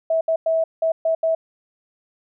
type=tone bursts at uneven times; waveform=sine; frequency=650 Hz; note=E5; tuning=24 cents flat; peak=-16 dBFS; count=6; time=0.1-0.21 / 0.28-0.36 / 0.46-0.64 / 0.82-0.92 / 1.05-1.15 / 1.23-1.35 s; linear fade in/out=5 ms; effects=none

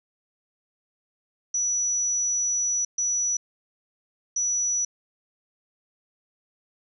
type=tone bursts at uneven times; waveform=sine; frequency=5900 Hz; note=F#8; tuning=6 cents flat; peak=-22 dBFS; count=3; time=1.54-2.85 / 2.98-3.37 / 4.36-4.85 s; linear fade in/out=5 ms; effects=none

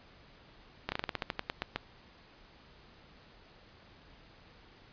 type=slowing click train; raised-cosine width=0.3 ms; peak=-16 dBFS; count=13; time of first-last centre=0.89-1.76 s; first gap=30 ms; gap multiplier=1.15; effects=pink hiss -58 dBFS RMS until 4.92 s + resampled to 11025 Hz

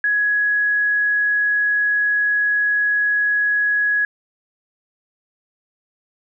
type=tone; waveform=sine; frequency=1674 Hz; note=G#6; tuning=13 cents sharp; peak=-15 dBFS; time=0.04-4.05 s; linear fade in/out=2 ms; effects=none

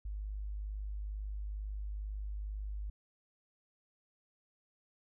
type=tone; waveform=sine; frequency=51.1 Hz; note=G#1; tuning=27 cents flat; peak=-37 dBFS; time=0.05-2.9 s; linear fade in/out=5 ms; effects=none

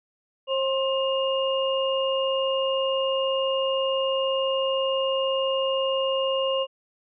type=tone cluster; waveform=sine; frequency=535 / 1059 / 2833 Hz; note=C5 / C6 / F7; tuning=+38 / +21 / +24 cents; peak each=-23 / -31 / -29 dBFS; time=0.47-6.67 s; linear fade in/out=50 ms; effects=none

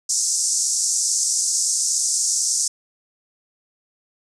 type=band-pass noise; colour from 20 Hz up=pink; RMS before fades=-21 dBFS; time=0.09-2.68 s; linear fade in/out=5 ms; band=5500 to 8800 Hz; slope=48 dB/octave; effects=none

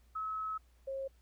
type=tone pair in turn; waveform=sine; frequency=1289 / 539.3 Hz; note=E6 / C#5; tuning=-39 / -48 cents; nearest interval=octave + minor third; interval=1509 cents; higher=first; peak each=-35 / -36 dBFS; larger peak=first; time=0.15-0.58 / 0.87-1.08 s; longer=first; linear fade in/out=10 ms; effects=added 60 Hz sine -62 dBFS peak until 1.21 s + pink hiss -73 dBFS RMS until 1.21 s

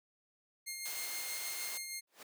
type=tone with tremolo; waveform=10% pulse; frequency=2126 Hz; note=C7; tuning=27 cents sharp; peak=-30 dBFS; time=0.66-2.01 s; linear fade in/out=20 ms; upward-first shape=sine; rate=6.4 Hz; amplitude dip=35%
type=noise; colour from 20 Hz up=white; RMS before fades=-43 dBFS; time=0.85-1.78 s; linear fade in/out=10 ms
type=noise with exponential growth; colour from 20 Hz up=pink; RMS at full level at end=-45 dBFS; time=2.07-2.23 s; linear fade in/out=5 ms; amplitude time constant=34 ms
effects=high-pass 400 Hz 12 dB/octave

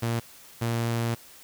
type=tone pair in turn; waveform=sawtooth; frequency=116.54 / 116.54 Hz; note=A#2 / A#2; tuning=0 / 0 cents; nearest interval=unison; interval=0 cents; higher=neither; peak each=-21 dBFS; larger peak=neither; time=0.02-0.2 / 0.61-1.15 s; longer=second; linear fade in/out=10 ms; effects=white hiss -50 dBFS RMS until 1.43 s

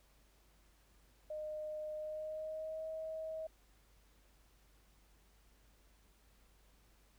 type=tone with pitch glide; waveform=sine; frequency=613 to 636.5 Hz; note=D#5 to D#5; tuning=-26 to +39 cents; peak=-40 dBFS; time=1.3-3.47 s; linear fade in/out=5 ms; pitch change=+65 cents; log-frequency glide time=1.97-2.87 s; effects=added 50 Hz sine -67 dBFS peak until 7.18 s + pink hiss -71 dBFS RMS until 7.18 s

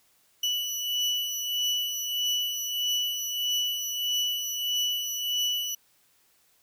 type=beating tone pair; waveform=35% pulse; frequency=2958 / 2959.6 Hz; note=F#7 / F#7; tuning=-1 / 0 cents; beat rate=1.6 Hz; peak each=-26 / -31 dBFS; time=0.43-5.75 s; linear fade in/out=5 ms; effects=white hiss -65 dBFS RMS until 6.62 s

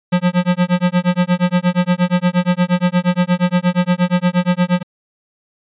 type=tone with tremolo; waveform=square; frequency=178.6 Hz; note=F3; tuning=39 cents sharp; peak=-10 dBFS; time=0.12-4.83 s; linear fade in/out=10 ms; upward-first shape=sine; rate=8.5 Hz; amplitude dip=100%; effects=resampled to 8000 Hz

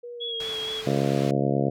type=tone with pitch glide; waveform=sine; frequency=481.1 to 438.6 Hz; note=B4 to A4; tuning=-45 to -6 cents; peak=-35 dBFS; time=0.03-0.99 s; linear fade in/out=10 ms; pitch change=-161 cents; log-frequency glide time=0.14-0.55 s
type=tone with vibrato; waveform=sine; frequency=3322 Hz; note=G#7; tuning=in tune; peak=-29 dBFS; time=0.2-0.82 s; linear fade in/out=20 ms; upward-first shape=sine; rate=4.3 Hz; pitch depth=27 cents each way
type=low-pass noise; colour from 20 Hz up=white; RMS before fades=-40 dBFS; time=0.4-1.31 s; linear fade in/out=2 ms; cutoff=3900 Hz; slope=12 dB/octave
type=harmonic tone; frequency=69.3 Hz; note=C#2; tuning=in tune; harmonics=2 / 3 / 4 / 5 / 6 / 7 / 8 / 9 / 10; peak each=-26 / -28 / -29 / -30 / -31 / -31 / -32 / -33 / -33 dBFS; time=0.86-1.7 s; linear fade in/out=10 ms
effects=none

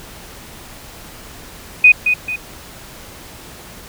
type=tone with echo; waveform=sine; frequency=2489 Hz; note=D#7; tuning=in tune; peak=-3 dBFS; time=1.84-1.92 s; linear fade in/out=5 ms; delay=220 ms; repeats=2; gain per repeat=-8 dB; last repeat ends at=2.36 s; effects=pink hiss -37 dBFS RMS until 3.88 s

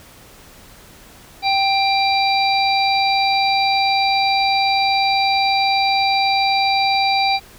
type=harmonic tone with a mistuned harmonic; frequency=784 Hz; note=G5; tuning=in tune; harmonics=1 / 3 / 5 / 6; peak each=-16 / -21 / -23 / -24 dBFS; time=1.42-7.4 s; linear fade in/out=50 ms; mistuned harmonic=3; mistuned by=+15 cents; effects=pink hiss -44 dBFS RMS until 7.58 s

